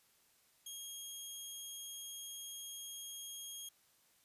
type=tone; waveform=15% pulse; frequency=3264 Hz; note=G#7; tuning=31 cents flat; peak=-38 dBFS; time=0.66-3.69 s; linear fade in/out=5 ms; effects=white hiss -71 dBFS RMS until 4.24 s + resampled to 32000 Hz